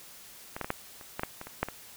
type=clicks; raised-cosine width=0.5 ms; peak=-21 / -17 / -19 / -13 / -30 / -17 / -14 / -24 / -26 / -11 / -21 dBFS; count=11; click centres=0.565 / 0.613 / 0.645 / 0.704 / 1.012 / 1.195 / 1.234 / 1.414 / 1.47 / 1.63 / 1.686 s; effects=white hiss -50 dBFS RMS until 1.96 s